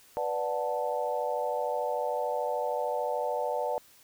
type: chord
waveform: sine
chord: B minor seventh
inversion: none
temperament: equal with one note detuned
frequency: 493.9 / 587.3 / 732.3 / 880 Hz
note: B4 / D5 / F#5 / A5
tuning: 0 / 0 / -18 / 0 cents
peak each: -33 / -32 / -35 / -34 dBFS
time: 0.17-3.78 s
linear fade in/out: 0 ms
effects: white hiss -58 dBFS RMS until 4.03 s